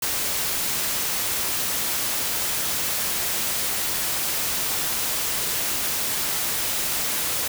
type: noise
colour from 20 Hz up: white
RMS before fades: -25 dBFS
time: 0.02-7.48 s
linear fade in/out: 5 ms
effects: none